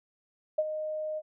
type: tone with ADSR envelope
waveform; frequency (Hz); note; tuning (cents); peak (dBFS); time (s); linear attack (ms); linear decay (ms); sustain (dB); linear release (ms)
sine; 618; D#5; -12; -21; 0.58-1.22; 8; 43; -10; 44
effects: none